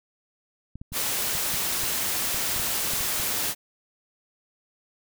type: clicks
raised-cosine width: 5 ms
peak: -26 dBFS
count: 12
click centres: 0.756 / 0.815 / 0.921 / 1.352 / 1.542 / 1.836 / 2.345 / 2.563 / 2.598 / 2.935 / 3.008 / 3.199 s
type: noise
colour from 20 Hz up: white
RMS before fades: -27 dBFS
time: 0.92-3.55 s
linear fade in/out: 50 ms
effects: none